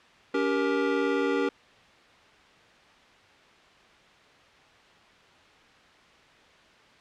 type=chord; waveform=square; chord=G diminished; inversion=second; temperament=just; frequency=282.2 / 392 / 470.4 Hz; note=Db4 / G4 / Bb4; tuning=+31 / 0 / +16 cents; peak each=-29 dBFS; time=0.34-1.49 s; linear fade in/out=5 ms; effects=white hiss -55 dBFS RMS until 7 s + low-pass 3000 Hz 12 dB/octave